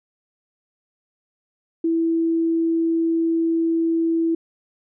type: tone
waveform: sine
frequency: 329.6 Hz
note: E4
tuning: in tune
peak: -17 dBFS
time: 1.84-4.35 s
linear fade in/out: 5 ms
effects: none